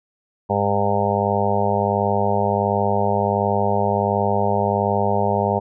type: harmonic tone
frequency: 101.4 Hz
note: G#2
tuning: 41 cents flat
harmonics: 1 / 2 / 4 / 5 / 6 / 7 / 8 / 9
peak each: -25 / -25 / -25 / -25 / -25 / -25 / -25 / -25 dBFS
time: 0.49-5.6 s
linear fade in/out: 20 ms
effects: none